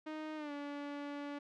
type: tone with pitch glide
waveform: sawtooth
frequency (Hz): 310 to 287.6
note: D#4 to D4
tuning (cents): -6 to -36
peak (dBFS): -37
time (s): 0.06-1.39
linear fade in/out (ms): 10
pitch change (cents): -130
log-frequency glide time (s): 0.36-0.52
effects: low-pass 3000 Hz 12 dB/octave